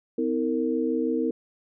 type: tone cluster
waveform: sine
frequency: 254.2 / 320.5 / 458.5 Hz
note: C4 / E4 / A#4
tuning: -50 / -49 / -29 cents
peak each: -27 dBFS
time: 0.18-1.31 s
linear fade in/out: 5 ms
effects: none